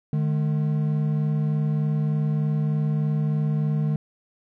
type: tone pair together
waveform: triangle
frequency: 150.8 / 214.1 Hz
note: D3 / A3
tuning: +46 / -47 cents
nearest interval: tritone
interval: 607 cents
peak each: -19 / -27 dBFS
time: 0.13-3.96 s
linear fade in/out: 2 ms
effects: none